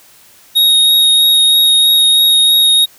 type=tone with vibrato; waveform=square; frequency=3750 Hz; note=A#7; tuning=10 cents sharp; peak=-7 dBFS; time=0.55-2.86 s; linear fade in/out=20 ms; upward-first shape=triangle; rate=3.1 Hz; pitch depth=10 cents each way; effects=white hiss -44 dBFS RMS until 2.98 s